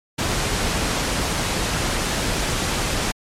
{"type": "noise", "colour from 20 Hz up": "pink", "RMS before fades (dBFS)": -22, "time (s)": [0.18, 3.12], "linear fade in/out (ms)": 10, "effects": ["low-pass 9000 Hz 12 dB/octave", "MP3 64 kbps"]}